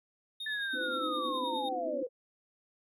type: tone with tremolo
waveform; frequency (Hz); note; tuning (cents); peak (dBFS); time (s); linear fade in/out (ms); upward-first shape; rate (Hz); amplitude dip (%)
triangle; 3700; A#7; -14; -35; 0.4-1.69; 5; sine; 9.6; 55
type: linear sweep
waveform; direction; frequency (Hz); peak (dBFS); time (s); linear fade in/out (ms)
sine; down; 1760 to 486; -33; 0.46-2.07; 5
type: band-pass noise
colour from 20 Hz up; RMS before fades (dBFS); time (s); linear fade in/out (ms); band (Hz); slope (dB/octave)
white; -41; 0.73-2.03; 2; 250 to 340; 96
type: tone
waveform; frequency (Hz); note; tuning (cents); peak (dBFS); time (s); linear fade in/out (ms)
sine; 511; C5; -41; -37; 0.74-2.09; 50
effects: none